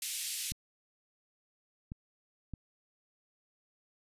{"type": "band-pass noise", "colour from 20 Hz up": "white", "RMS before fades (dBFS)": -38, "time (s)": [0.02, 0.52], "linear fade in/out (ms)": 2, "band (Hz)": [2400, 12000], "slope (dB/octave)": 24}
{"type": "clicks", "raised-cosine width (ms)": 5, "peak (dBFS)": -28, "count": 3, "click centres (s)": [0.519, 1.919, 2.537]}
{"effects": ["resampled to 32000 Hz"]}